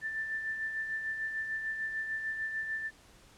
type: tone with tremolo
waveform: sine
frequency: 1771 Hz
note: A6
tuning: 11 cents sharp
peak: -31 dBFS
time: 0.01-2.91 s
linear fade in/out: 50 ms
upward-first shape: sine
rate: 6.7 Hz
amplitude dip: 45%
effects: pink hiss -59 dBFS RMS until 3.37 s + low-pass 10000 Hz 12 dB/octave